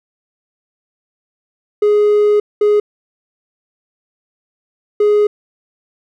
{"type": "tone bursts at uneven times", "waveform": "triangle", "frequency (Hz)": 416.9, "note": "G#4", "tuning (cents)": 7, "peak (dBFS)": -6, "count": 3, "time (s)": [[1.82, 2.4], [2.61, 2.8], [5, 5.27]], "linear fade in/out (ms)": 5, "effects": ["tanh soft clip ceiling -2 dBFS"]}